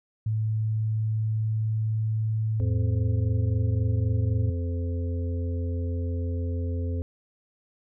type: tone with pitch glide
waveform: sine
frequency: 109.2 to 110.09 Hz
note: A2 to A2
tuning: -13 to +1 cents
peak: -23 dBFS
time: 0.26-4.5 s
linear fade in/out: 5 ms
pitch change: +14 cents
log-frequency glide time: 0.37-4.02 s
type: harmonic tone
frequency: 86.2 Hz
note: F2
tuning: 22 cents flat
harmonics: 1 / 3 / 5 / 6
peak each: -26 / -36 / -40 / -42 dBFS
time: 2.6-7.02 s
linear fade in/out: 0 ms
effects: none

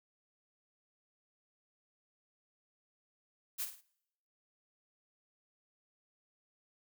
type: noise with echo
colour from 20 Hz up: blue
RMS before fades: -37 dBFS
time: 3.58-3.66 s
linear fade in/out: 20 ms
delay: 52 ms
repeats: 3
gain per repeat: -8 dB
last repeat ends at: 3.816 s
effects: noise-tail reverb RT60 0.8 s tail -24 dB re dry

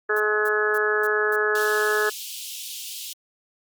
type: harmonic tone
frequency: 212.1 Hz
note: G#3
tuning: 37 cents sharp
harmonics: 2 / 3 / 4 / 5 / 6 / 7 / 8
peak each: -23 / -35 / -35 / -35 / -28 / -28 / -24 dBFS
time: 0.09-2.1 s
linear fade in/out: 10 ms
type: noise bursts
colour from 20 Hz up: violet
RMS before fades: -38 dBFS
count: 6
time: 0.16-1.65 s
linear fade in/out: 5 ms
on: 40 ms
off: 250 ms
type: high-pass noise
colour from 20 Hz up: pink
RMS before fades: -35 dBFS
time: 1.55-3.13 s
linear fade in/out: 2 ms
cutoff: 2800 Hz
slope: 48 dB/octave
effects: Opus 48 kbps

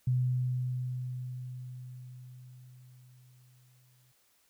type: tone with exponential decay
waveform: sine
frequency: 126 Hz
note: B2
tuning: 35 cents sharp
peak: -24 dBFS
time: 0.07-4.12 s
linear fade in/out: 5 ms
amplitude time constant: 880 ms
effects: white hiss -69 dBFS RMS until 4.49 s

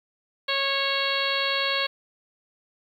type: harmonic tone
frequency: 550 Hz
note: C#5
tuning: 14 cents flat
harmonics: 1 / 2 / 3 / 4 / 5 / 6 / 7 / 8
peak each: -31 / -31 / -31 / -31 / -31 / -31 / -31 / -31 dBFS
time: 0.48-1.87 s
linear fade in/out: 10 ms
effects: 9-bit

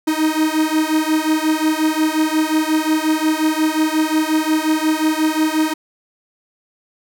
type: beating tone pair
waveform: 45% pulse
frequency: 310 / 315.6 Hz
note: D#4 / D#4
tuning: -6 / +25 cents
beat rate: 5.6 Hz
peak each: -18 dBFS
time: 0.07-5.74 s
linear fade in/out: 10 ms
effects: none

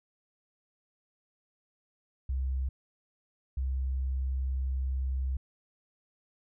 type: tone pair in turn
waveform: sine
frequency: 65.6 / 65.6 Hz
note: C2 / C2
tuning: +5 / +5 cents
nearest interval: unison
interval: 0 cents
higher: neither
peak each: -28 dBFS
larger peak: neither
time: 2.29-2.69 / 3.57-5.37 s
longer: second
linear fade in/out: 5 ms
effects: none

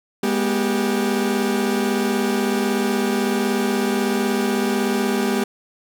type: tone cluster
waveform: 40% pulse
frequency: 207 / 243.2 / 392.6 Hz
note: G#3 / B3 / G4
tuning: -5 / -26 / +3 cents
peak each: -22 dBFS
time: 0.23-5.44 s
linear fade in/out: 5 ms
effects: none

